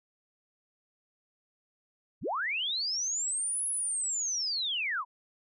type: linear two-way sweep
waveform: sine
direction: up then down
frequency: 49 to 10620 to 908 Hz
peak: -29 dBFS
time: 2.21-5.05 s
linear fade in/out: 50 ms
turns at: 3.67 s
effects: none